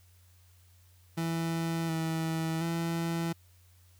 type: tone with pitch steps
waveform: 30% pulse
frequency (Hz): 165.2 / 161.9 / 166.9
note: E3 / E3 / E3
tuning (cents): +4 / -31 / +22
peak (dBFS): -27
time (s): 1.17-3.33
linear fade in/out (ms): 10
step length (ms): 720
effects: added 89 Hz sine -58 dBFS peak until 3.99 s + white hiss -66 dBFS RMS until 3.99 s